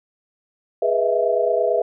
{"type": "tone cluster", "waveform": "sine", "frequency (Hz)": [414.5, 489.1, 637, 666], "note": ["G#4", "B4", "D#5", "E5"], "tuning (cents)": [-3, -17, 41, 18], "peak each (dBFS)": [-23, -21, -23, -21], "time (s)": [0.82, 1.82], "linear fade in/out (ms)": 5, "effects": []}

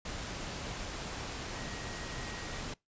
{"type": "tone in noise", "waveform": "sine", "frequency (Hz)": 1893, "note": "A#6", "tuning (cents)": 26, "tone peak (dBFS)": -50, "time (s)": [1.55, 2.61], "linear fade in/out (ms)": 5, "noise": "pink", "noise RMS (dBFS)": -40, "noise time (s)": [0.05, 2.74], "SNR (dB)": -13, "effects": ["noise-tail reverb RT60 0.2 s tail -24 dB re dry", "resampled to 16000 Hz"]}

